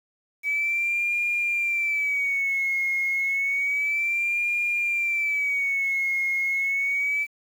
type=tone with vibrato; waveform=sine; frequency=2279 Hz; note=C#7; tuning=47 cents sharp; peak=-21 dBFS; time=0.43-7.27 s; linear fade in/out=50 ms; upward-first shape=sine; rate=0.3 Hz; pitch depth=96 cents each way; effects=tanh soft clip ceiling -17 dBFS + 8-bit